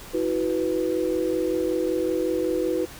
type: chord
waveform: sine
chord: E suspended second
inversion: none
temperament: equal with one note detuned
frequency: 324.7 / 370 / 493.9 Hz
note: E4 / F#4 / B4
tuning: -26 / 0 / 0 cents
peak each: -26 dBFS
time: 0.13-2.86 s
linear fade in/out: 20 ms
effects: pink hiss -42 dBFS RMS until 2.99 s